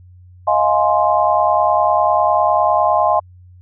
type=chord; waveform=sine; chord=F minor seventh; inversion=third; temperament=just; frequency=628.6 / 698.5 / 838.1 / 1047.7 Hz; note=Eb5 / F5 / Ab5 / C6; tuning=+18 / 0 / +16 / +2 cents; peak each=-17 dBFS; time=0.47-3.2 s; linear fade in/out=10 ms; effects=added 90 Hz sine -40 dBFS peak until 3.61 s